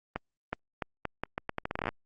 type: accelerating click train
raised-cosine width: 0.5 ms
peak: -16 dBFS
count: 18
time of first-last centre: 0.16-1.89 s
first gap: 370 ms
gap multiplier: 0.79
effects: Opus 32 kbps